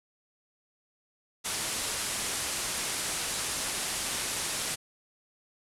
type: low-pass noise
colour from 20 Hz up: white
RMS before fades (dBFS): -33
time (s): 1.44-4.76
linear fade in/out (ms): 20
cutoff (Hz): 11000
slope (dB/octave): 48
effects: none